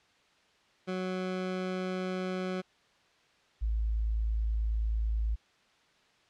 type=tone pair in turn; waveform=20% pulse / sine; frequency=185 / 54.65 Hz; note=F#3 / A1; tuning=0 / -11 cents; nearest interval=octave + major sixth; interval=2111 cents; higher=first; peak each=-27 dBFS; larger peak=neither; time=0.87-2.62 / 3.61-5.36 s; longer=neither; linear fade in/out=20 ms; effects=white hiss -65 dBFS RMS until 6.29 s + low-pass 4000 Hz 12 dB/octave